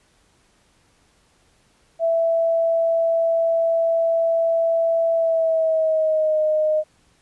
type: tone with pitch glide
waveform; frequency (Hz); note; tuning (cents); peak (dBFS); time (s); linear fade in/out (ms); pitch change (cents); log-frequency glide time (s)
sine; 662 to 617.7; E5 to D#5; +7 to -13; -16; 1.99-6.84; 50; -120; 5.14-6.41
effects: pink hiss -60 dBFS RMS until 7.21 s + resampled to 24000 Hz